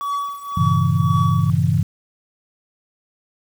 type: tone with tremolo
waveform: triangle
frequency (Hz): 1136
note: C#6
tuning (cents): +42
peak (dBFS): -17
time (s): 0.01-1.5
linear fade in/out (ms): 0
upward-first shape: triangle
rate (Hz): 1.9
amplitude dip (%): 85
type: chord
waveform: sine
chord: G diminished seventh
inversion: none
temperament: equal with one note detuned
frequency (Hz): 98 / 116.54 / 137.08 / 164.81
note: G2 / Bb2 / Db3 / Fb3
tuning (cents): 0 / 0 / -19 / 0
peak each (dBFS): -20 / -22 / -19 / -19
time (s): 0.57-1.83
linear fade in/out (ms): 5
effects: 7-bit